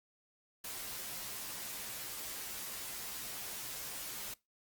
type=noise with comb filter; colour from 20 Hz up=white; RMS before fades=-43 dBFS; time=0.64-4.34 s; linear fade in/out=5 ms; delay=12 ms; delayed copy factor=-0.9; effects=noise-tail reverb RT60 0.2 s tail -20 dB re dry + Opus 48 kbps

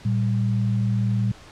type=tone pair together; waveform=sine; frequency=115.24 / 195.4 Hz; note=A#2 / G3; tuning=-19 / -5 cents; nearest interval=major sixth; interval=914 cents; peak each=-20 / -25 dBFS; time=0.05-1.32 s; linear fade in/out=5 ms; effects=pink hiss -46 dBFS RMS until 1.51 s + low-pass 6000 Hz 12 dB/octave

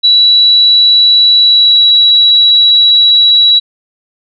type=tone with pitch glide; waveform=sine; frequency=3928 to 3905 Hz; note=B7 to B7; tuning=-10 to -20 cents; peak=-3 dBFS; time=0.03-3.6 s; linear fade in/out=20 ms; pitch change=-10 cents; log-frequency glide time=1.39-1.78 s; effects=none

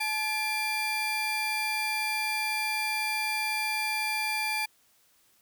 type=tone pair together; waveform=35% pulse; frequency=860 / 2374 Hz; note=A5 / D7; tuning=-40 / +18 cents; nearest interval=octave + tritone; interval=1758 cents; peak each=-31 / -27 dBFS; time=0-4.66 s; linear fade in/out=10 ms; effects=white hiss -65 dBFS RMS until 5.41 s

